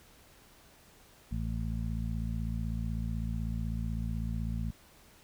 harmonic tone, 56 Hz, A1, 31 cents sharp, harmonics 1 / 2 / 3 / 4, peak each -34 / -37 / -39 / -40 dBFS, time 1.31-4.71 s, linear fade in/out 10 ms, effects pink hiss -59 dBFS RMS until 5.23 s

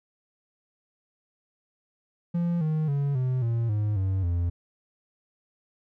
triangle tone with pitch steps, 172 / 155.91 / 141.33 / 128.11 / 116.13 / 105.27 / 95.42 / 86.5 Hz, F3 / D#3 / C#3 / C3 / A#2 / G#2 / G2 / F2, -26 / +4 / +34 / -36 / -6 / +24 / -46 / -16 cents, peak -21 dBFS, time 2.34-4.5 s, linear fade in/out 10 ms, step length 270 ms, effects none

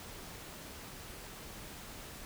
silence, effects pink hiss -48 dBFS RMS until 2.25 s

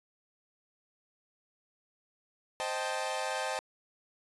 sawtooth chord, A half-diminished seventh, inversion first, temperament equal, 523.3 / 622.3 / 784 / 880 Hz, C5 / Eb5 / G5 / A5, 0 / 0 / 0 / 0 cents, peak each -34 dBFS, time 2.6-3.59 s, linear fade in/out 0 ms, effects resampled to 24000 Hz

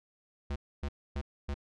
square tone bursts, 71.1 Hz, C#2, 45 cents sharp, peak -33 dBFS, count 4, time 0.5-1.542 s, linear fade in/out 5 ms, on 58 ms, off 270 ms, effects low-pass 5000 Hz 12 dB/octave

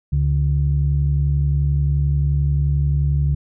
sine tone pair together, 71.4 / 142.8 Hz, D2 / D3, -48 / -48 cents, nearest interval octave, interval 1200 cents, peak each -17 dBFS, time 0.12-3.35 s, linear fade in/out 10 ms, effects tanh soft clip ceiling -8 dBFS

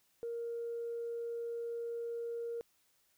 sine tone, 467.6 Hz, A#4, 5 cents sharp, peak -36 dBFS, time 0.23-2.61 s, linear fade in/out 0 ms, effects tanh soft clip ceiling -32 dBFS + white hiss -73 dBFS RMS until 3.17 s

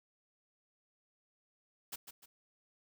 white noise with echo, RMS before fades -42 dBFS, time 1.92-1.96 s, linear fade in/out 10 ms, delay 150 ms, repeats 2, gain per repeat -8 dB, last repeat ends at 2.26 s, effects none

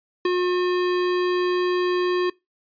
square tone with ADSR envelope, 359.8 Hz, F#4, 48 cents flat, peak -17 dBFS, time 0.25-2.3 s, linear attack 4 ms, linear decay 18 ms, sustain -3 dB, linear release 6 ms, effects noise-tail reverb RT60 0.2 s tail -22 dB re dry + resampled to 11025 Hz

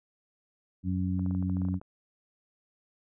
harmonic tone, 92.1 Hz, F#2, 7 cents flat, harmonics 1 / 2 / 3, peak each -30 / -30 / -35 dBFS, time 0.83-1.8 s, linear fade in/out 50 ms
clicks, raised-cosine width 1 ms, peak -33 dBFS, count 12, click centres 1.194 / 1.262 / 1.31 / 1.349 / 1.426 / 1.497 / 1.569 / 1.618 / 1.651 / 1.686 / 1.742 / 1.815 s
effects none

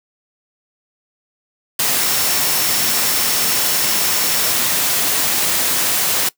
sine tone in noise, 5430 Hz, F8, 50 cents flat, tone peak -26 dBFS, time 2-4.52 s, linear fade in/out 5 ms, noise white, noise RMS -17 dBFS, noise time 1.79-6.29 s, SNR -12 dB, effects noise-tail reverb RT60 0.1 s tail -20 dB re dry + high-pass 100 Hz 12 dB/octave

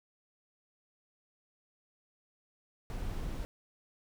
brown noise, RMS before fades -37 dBFS, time 2.9-3.45 s, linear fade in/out 0 ms, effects none

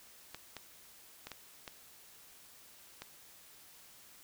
clicks, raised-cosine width 0.2 ms, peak -26 dBFS, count 6, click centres 0.346 / 0.567 / 1.27 / 1.317 / 1.678 / 3.02 s, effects white hiss -58 dBFS RMS until 4.23 s

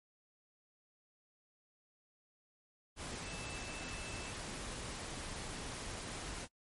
sine tone in noise, 2637 Hz, E7, in tune, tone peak -50 dBFS, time 3.21-4.34 s, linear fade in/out 50 ms, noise pink, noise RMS -44 dBFS, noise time 2.96-6.48 s, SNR -9 dB, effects noise-tail reverb RT60 0.1 s tail -23 dB re dry + MP3 48 kbps

